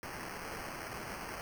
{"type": "noise with sample-and-hold", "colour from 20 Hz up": "violet", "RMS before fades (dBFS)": -43, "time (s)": [0.03, 1.41], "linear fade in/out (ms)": 0, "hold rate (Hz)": 3675, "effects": []}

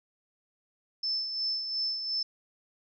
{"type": "tone with tremolo", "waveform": "sine", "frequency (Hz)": 5274, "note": "E8", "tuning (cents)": 0, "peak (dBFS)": -27, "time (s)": [1.03, 2.23], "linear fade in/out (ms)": 5, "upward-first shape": "sine", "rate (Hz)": 2.8, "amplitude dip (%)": 50, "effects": []}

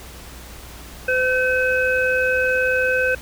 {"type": "harmonic tone", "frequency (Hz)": 511, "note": "C5", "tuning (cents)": -41, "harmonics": [1, 3, 5], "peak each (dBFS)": [-20, -19, -25], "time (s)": [1.08, 3.15], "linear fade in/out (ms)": 5, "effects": ["added 60 Hz sine -40 dBFS peak until 3.21 s", "pink hiss -40 dBFS RMS until 3.21 s"]}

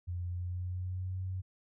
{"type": "tone with pitch glide", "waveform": "sine", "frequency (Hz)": [88.3, 93.23], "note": ["F2", "F#2"], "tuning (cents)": [20, 14], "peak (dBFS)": -34, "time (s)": [0.07, 1.42], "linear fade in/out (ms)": 20, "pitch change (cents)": 94, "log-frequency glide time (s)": [0.27, 1.2], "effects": []}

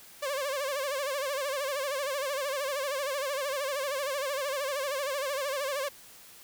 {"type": "tone with vibrato", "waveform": "sawtooth", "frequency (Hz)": 554.4, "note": "C#5", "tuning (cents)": 0, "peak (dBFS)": -26, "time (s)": [0.22, 5.89], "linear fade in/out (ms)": 10, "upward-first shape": "sine", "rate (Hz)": 13, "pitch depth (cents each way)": 110, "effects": ["white hiss -52 dBFS RMS until 6.43 s"]}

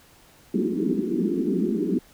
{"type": "band-pass noise", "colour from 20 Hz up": "pink", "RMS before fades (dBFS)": -24, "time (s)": [0.54, 1.99], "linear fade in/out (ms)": 2, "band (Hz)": [180, 410], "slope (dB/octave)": 96, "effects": ["pink hiss -54 dBFS RMS until 2.13 s"]}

